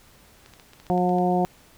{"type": "clicks", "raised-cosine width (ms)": 0.2, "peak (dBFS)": -29, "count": 9, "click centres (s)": [0.461, 0.537, 0.598, 0.734, 0.8, 0.867, 0.978, 1.093, 1.185]}
{"type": "harmonic tone", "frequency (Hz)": 179.9, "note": "F#3", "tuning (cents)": -48, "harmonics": [1, 2, 3, 4, 5], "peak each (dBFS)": [-23, -25, -29, -23, -33], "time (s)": [0.9, 1.45], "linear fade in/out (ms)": 0}
{"effects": ["pink hiss -54 dBFS RMS until 1.77 s"]}